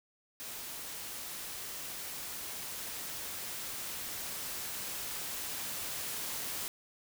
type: noise with level ramp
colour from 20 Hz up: white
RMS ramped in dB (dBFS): -43 to -38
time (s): 0.4-6.68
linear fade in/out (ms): 0
effects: none